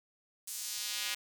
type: tone with high-pass filter sweep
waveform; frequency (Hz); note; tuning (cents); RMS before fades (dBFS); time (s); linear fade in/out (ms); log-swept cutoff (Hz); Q
square; 111.7; A2; +27; -38; 0.47-1.15; 10; 8200 to 2500; 1.1
effects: none